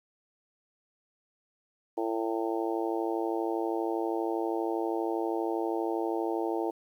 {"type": "harmonic tone", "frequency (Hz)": 112.5, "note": "A2", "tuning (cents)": 39, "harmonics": [3, 4, 5, 6, 7, 8], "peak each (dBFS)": [-31, -34, -39, -38, -37, -39], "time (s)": [1.97, 6.71], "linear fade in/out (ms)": 10, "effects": ["10-bit"]}